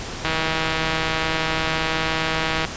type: click train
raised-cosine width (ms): 0.3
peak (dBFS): -6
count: 385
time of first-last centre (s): 0.25-2.65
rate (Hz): 160
effects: pink hiss -31 dBFS RMS until 2.76 s + resampled to 16000 Hz